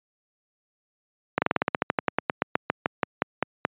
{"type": "slowing click train", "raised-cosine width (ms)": 0.5, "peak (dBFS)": -5, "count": 22, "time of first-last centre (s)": [1.38, 3.651], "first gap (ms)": 40, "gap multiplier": 1.09, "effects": ["high-pass 150 Hz 12 dB/octave", "resampled to 8000 Hz"]}